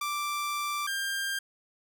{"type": "tone pair in turn", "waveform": "sawtooth", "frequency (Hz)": [1174.7, 1596], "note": ["D6", "G6"], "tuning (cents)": [0, 31], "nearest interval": "perfect fourth", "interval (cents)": 531, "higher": "second", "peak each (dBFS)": -26, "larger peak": "neither", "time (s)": [[0.01, 0.87], [0.87, 1.39]], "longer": "first", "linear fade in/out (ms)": 5, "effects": []}